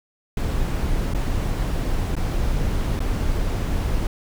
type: noise with dropouts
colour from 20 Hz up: brown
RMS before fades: -22 dBFS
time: 0.37-4.07 s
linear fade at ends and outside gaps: 2 ms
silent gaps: 1.137-1.147 / 2.154-2.165 / 2.993-3.003 s
effects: none